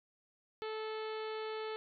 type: harmonic tone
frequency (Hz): 436.3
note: A4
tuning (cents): -15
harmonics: 1 / 2 / 3 / 4 / 5 / 6 / 7 / 8 / 9 / 10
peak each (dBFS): -39 / -47 / -48 / -53 / -53 / -56 / -55 / -56 / -60 / -57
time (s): 0.62-1.76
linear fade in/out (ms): 0
effects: none